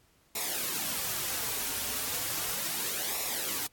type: noise with flanger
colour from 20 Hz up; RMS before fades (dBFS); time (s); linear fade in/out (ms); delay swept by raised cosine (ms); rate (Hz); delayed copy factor
white; -33; 0.35-3.67; 5; 0.64 to 6.04; 0.35; -0.65
effects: pink hiss -66 dBFS RMS until 3.72 s + AAC 64 kbps